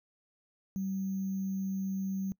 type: tone with sample-and-hold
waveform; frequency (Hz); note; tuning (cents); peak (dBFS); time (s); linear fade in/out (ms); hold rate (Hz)
sine; 192.3; G3; -33; -31; 0.76-2.32; 0; 6300
effects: noise-tail reverb RT60 0.1 s tail -24 dB re dry